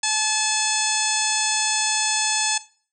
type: harmonic tone with a mistuned harmonic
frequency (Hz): 863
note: A5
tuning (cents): -34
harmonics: 1 / 2 / 3 / 4 / 5 / 6 / 7 / 8 / 9 / 10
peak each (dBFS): -29 / -29 / -29 / -29 / -29 / -29 / -29 / -29 / -29 / -29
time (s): 0.03-2.58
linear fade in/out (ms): 5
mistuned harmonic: 7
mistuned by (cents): +79
effects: noise-tail reverb RT60 0.4 s tail -17 dB re dry